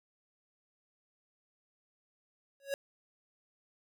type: tone with exponential growth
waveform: square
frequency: 554.4 Hz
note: C#5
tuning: in tune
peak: -29 dBFS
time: 2.6-2.74 s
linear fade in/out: 1 ms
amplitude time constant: 30 ms
effects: none